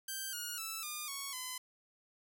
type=tone with pitch steps; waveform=5% pulse; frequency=1568 / 1437.9 / 1318.5 / 1209.1 / 1108.7 / 1016.7 Hz; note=G6 / F#6 / E6 / D#6 / C#6 / B5; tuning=0 / -50 / 0 / -50 / 0 / +50 cents; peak=-28 dBFS; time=0.08-1.58 s; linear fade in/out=5 ms; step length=250 ms; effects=none